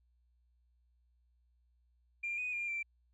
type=tone with pitch steps; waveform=sine; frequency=2389 / 2487 / 2399 / 2350 Hz; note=D7 / D#7 / D7 / D7; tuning=+29 / -1 / +36 / +1 cents; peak=-34 dBFS; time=2.23-2.83 s; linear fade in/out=10 ms; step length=150 ms; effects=tanh soft clip ceiling -30 dBFS + added 60 Hz sine -69 dBFS peak until 3.13 s